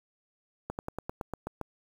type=slowing click train; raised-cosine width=1 ms; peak=-20 dBFS; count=9; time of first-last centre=0.7-1.613 s; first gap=89 ms; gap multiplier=1.07; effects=8-bit